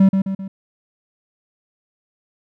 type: tone with echo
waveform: triangle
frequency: 193 Hz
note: G3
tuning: 27 cents flat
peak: -6 dBFS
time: 0-0.09 s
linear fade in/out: 5 ms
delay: 130 ms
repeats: 3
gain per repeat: -6 dB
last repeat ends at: 0.48 s
effects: none